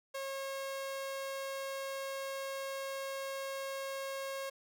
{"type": "tone", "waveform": "sawtooth", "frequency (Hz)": 543, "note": "C#5", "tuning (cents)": -36, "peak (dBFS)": -34, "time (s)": [0.14, 4.5], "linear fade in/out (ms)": 10, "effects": []}